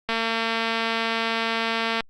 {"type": "click train", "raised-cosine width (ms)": 0.3, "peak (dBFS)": -9, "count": 436, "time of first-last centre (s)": [0.09, 2.006], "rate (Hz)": 227, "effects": ["Opus 48 kbps"]}